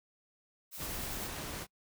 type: noise with tremolo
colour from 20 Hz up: blue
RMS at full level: -42 dBFS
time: 0.71-1.31 s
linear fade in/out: 50 ms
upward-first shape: triangle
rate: 10 Hz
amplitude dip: 35%
type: noise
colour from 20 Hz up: pink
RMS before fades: -41 dBFS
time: 0.77-1.67 s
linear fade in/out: 50 ms
effects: noise-tail reverb RT60 0.1 s tail -26 dB re dry